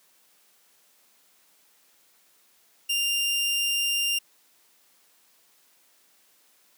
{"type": "tone", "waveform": "sawtooth", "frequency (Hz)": 2794, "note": "F7", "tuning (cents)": 0, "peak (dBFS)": -20, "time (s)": [2.89, 4.19], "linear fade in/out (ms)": 10, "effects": ["white hiss -62 dBFS RMS until 6.77 s", "high-pass 200 Hz 12 dB/octave"]}